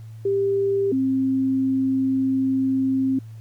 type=tone pair in turn; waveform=sine; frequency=395.1 / 265.1 Hz; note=G4 / C4; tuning=+14 / +23 cents; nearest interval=perfect fifth; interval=691 cents; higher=first; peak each=-18 dBFS; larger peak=neither; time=0.25-0.92 / 0.92-3.19 s; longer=second; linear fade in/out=5 ms; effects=added 111 Hz sine -36 dBFS peak until 3.4 s + pink hiss -59 dBFS RMS until 3.4 s